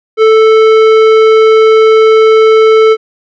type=tone with tanh clipping; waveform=sine; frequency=440 Hz; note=A4; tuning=in tune; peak=-4 dBFS; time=0.17-2.97 s; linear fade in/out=50 ms; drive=14 dB; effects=none